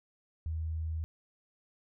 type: tone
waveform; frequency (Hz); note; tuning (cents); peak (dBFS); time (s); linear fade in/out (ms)
sine; 80; D#2; +49; -32; 0.46-1.04; 0
effects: none